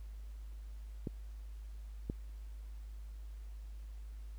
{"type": "clicks", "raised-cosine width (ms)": 3, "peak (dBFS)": -24, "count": 2, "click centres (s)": [1.072, 2.099], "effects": ["added 52 Hz sine -44 dBFS peak until 4.38 s", "pink hiss -68 dBFS RMS until 4.38 s"]}